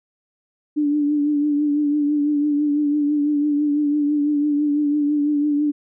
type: tone with vibrato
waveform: sine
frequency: 293.7 Hz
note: D4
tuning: in tune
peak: -16 dBFS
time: 0.76-5.72 s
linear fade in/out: 20 ms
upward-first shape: triangle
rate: 6 Hz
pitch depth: 44 cents each way
effects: none